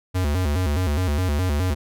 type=tone with vibrato; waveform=square; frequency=82 Hz; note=E2; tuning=9 cents flat; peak=-20 dBFS; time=0.14-1.75 s; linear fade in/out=20 ms; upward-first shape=square; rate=4.8 Hz; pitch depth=200 cents each way; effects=none